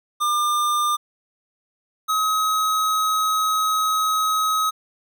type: tone pair in turn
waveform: square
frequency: 1200 / 1271.4 Hz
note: D6 / D#6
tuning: +37 / +37 cents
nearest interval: minor second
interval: 100 cents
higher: second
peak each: -19 dBFS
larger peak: neither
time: 0.2-0.97 / 2.08-4.71 s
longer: second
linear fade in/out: 20 ms
effects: none